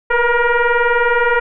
sine tone with frequency modulation, 466.2 Hz, A#4, in tune, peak -11 dBFS, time 0.1-1.4 s, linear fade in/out 10 ms, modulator 476 Hz, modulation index 3.2, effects none

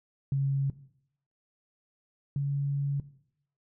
sine tone pair in turn, 137.5 / 140.8 Hz, C#3 / C#3, -14 / +27 cents, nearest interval unison, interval 41 cents, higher second, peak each -24 / -26 dBFS, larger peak first, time 0.32-0.7 / 2.36-3 s, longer second, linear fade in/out 2 ms, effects noise-tail reverb RT60 0.7 s tail -17 dB re dry

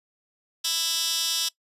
15% pulse tone with high-pass filter, 329.7 Hz, E4, in tune, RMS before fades -26 dBFS, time 0.64-1.49 s, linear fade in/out 10 ms, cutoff 4200 Hz, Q 2.1, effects noise-tail reverb RT60 0.1 s tail -21 dB re dry + resampled to 32000 Hz

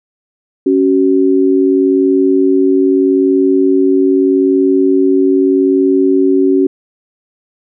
sine tone pair together, 277.2 / 378 Hz, C#4 / F#4, 0 / +37 cents, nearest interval perfect fourth, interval 537 cents, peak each -10 dBFS, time 0.66-6.67 s, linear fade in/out 5 ms, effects none

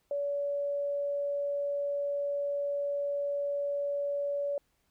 sine tone, 570 Hz, C#5, 48 cents sharp, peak -29 dBFS, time 0.11-4.58 s, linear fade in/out 2 ms, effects pink hiss -74 dBFS RMS until 4.9 s

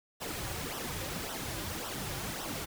pink noise with flanger, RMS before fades -38 dBFS, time 0.2-2.66 s, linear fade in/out 20 ms, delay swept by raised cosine 0.43 to 4.63 ms, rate 1.8 Hz, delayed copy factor -0.7, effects none

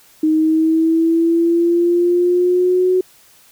sine linear sweep, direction up, 311.1 to 370 Hz, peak -11 dBFS, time 0.23-3.01 s, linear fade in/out 5 ms, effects white hiss -49 dBFS RMS until 3.51 s

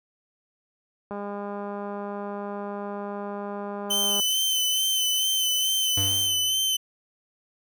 click train, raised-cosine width 1 ms, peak -21 dBFS, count 628, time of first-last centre 1.11-4.199 s, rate 203 Hz
violet noise, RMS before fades -36 dBFS, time 3.89-6.29 s, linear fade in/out 50 ms
sawtooth tone with vibrato, 3055 Hz, G7, 45 cents flat, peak -19 dBFS, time 3.9-6.77 s, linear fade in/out 10 ms, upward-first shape sine, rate 2.3 Hz, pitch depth 28 cents each way
square tone with exponential decay, 98 Hz, G2, in tune, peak -26 dBFS, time 5.97-6.76 s, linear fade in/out 5 ms, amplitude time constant 170 ms
effects high-pass 60 Hz 12 dB/octave

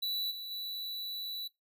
square tone with level steps, 3951 Hz, B7, in tune, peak -32 / -40 / -37 dBFS, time 0.02-1.48 s, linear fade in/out 10 ms, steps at 0.3 / 0.5 s, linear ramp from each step 20 ms, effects noise-tail reverb RT60 0.2 s tail -21 dB re dry

